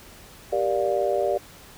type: chord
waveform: sine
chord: G minor seventh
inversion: none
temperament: just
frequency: 392 / 470.4 / 588 / 705.6 Hz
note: G4 / Bb4 / D5 / F5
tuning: 0 / +16 / +2 / +18 cents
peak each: -26 / -28 / -24 / -28 dBFS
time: 0.52-1.38 s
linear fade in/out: 10 ms
effects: pink hiss -47 dBFS RMS until 1.77 s